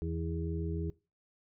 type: harmonic tone with a mistuned harmonic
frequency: 82.41 Hz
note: E2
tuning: in tune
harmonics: 1 / 2 / 4 / 5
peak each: -35 / -38 / -41 / -42 dBFS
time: 0.02-0.9 s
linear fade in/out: 0 ms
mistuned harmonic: 4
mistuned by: -23 cents
effects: noise-tail reverb RT60 0.3 s tail -21 dB re dry